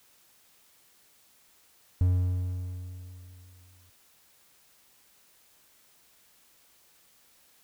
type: tone with exponential decay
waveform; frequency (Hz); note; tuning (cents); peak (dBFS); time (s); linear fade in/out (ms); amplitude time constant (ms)
triangle; 90.5; F#2; -38; -17; 2.01-3.9; 0; 410
effects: white hiss -62 dBFS RMS until 7.63 s